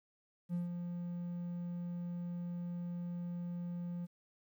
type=tone with ADSR envelope; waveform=triangle; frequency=174.61 Hz; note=F3; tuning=in tune; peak=-30 dBFS; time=0.49-4.07 s; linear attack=49 ms; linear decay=140 ms; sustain=-6 dB; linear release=28 ms; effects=tanh soft clip ceiling -26 dBFS + 12-bit